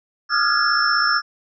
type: tone cluster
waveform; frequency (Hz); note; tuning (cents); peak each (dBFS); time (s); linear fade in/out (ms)
sine; 1223 / 1365 / 1421 / 1670 / 5340; D#6 / F6 / F6 / G#6 / E8; -30 / -40 / +30 / +9 / +22; -22; 0.29-1.22; 50
effects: none